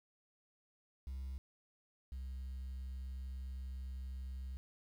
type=tone pair in turn; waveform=sine; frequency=66.1 / 65.19 Hz; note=C2 / C2; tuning=+18 / -6 cents; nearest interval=unison; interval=24 cents; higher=first; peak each=-38 / -39 dBFS; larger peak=first; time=1.07-1.38 / 2.12-4.57 s; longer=second; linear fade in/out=0 ms; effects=tanh soft clip ceiling -40 dBFS + 11-bit